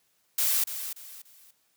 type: noise with echo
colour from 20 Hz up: blue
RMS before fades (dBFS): -25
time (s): 0.38-0.64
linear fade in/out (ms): 5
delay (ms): 290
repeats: 3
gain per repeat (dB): -10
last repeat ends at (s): 1.51
effects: white hiss -70 dBFS RMS until 1.76 s + high-pass 60 Hz 12 dB/octave